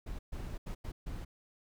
brown noise bursts at uneven times, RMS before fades -40 dBFS, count 5, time 0.06-0.19 / 0.32-0.58 / 0.66-0.75 / 0.84-0.92 / 1.06-1.25 s, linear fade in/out 10 ms, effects none

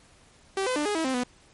sawtooth tone with pitch steps, 387.6 / 508 / 297 / 414.9 / 323.3 / 261.8 / 247.6 Hz, G4 / B4 / D4 / G#4 / E4 / C4 / B3, -20 / +49 / +20 / -2 / -34 / +1 / +5 cents, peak -21 dBFS, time 0.57-1.235 s, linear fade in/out 2 ms, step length 95 ms, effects pink hiss -57 dBFS RMS until 1.53 s + MP3 48 kbps

